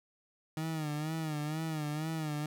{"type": "tone with vibrato", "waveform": "30% pulse", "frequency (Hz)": 154.8, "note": "D#3", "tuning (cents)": -9, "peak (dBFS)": -31, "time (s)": [0.57, 2.46], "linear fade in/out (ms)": 2, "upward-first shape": "sine", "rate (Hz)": 2.1, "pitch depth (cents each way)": 76, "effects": []}